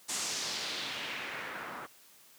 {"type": "noise with low-pass filter sweep", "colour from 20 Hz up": "white", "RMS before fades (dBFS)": -38, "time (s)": [0.08, 1.87], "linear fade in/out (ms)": 20, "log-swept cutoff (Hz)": [8100, 1200], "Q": 1.8, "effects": ["white hiss -59 dBFS RMS until 2.38 s", "high-pass 150 Hz 12 dB/octave"]}